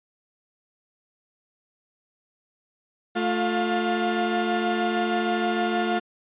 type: tone cluster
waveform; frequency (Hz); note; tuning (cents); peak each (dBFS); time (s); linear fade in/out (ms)
30% pulse; 220.8 / 352.3 / 711; A3 / F4 / F5; +6 / +15 / +31; -24; 3.15-6; 20
effects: resampled to 8000 Hz